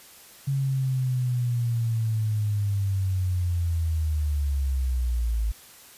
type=linear sweep; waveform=sine; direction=down; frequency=138.4 to 53.4 Hz; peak=-22 dBFS; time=0.47-5.52 s; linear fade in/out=10 ms; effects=white hiss -49 dBFS RMS until 5.97 s + resampled to 32000 Hz